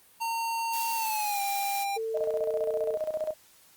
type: tone with pitch glide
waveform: square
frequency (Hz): 915 to 796.6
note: A#5 to G5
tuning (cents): -32 to +28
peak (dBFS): -29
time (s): 0.2-1.98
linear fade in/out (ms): 20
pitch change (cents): -240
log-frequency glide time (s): 0.95-1.41
type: noise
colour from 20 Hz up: blue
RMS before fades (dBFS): -36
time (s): 0.72-1.85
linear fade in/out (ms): 20
type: tone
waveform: sine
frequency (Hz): 447.4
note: A4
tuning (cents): +29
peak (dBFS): -29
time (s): 1.96-2.96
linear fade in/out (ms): 10
type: tone with tremolo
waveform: sine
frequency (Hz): 622.3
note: D#5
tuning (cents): 0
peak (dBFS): -26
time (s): 2.14-3.34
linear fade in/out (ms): 10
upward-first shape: square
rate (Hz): 15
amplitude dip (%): 70
effects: white hiss -58 dBFS RMS until 3.76 s + Opus 32 kbps